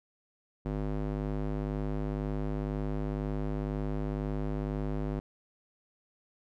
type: tone with band-pass filter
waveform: square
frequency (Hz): 51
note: G#1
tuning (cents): -31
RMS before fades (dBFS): -33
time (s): 0.65-5.2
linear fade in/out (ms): 5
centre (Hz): 280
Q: 0.66
effects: none